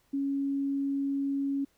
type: tone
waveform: sine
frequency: 277.2 Hz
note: C#4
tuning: in tune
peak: -27 dBFS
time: 0.13-1.65 s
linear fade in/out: 10 ms
effects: pink hiss -69 dBFS RMS until 1.77 s